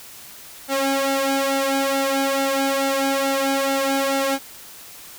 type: tone with flanger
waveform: sawtooth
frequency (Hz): 272.6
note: C#4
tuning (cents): -29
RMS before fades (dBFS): -21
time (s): 0.68-4.39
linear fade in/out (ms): 50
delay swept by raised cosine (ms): 1.4 to 2.4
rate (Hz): 2.3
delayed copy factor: +0.8
effects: white hiss -41 dBFS RMS until 5.18 s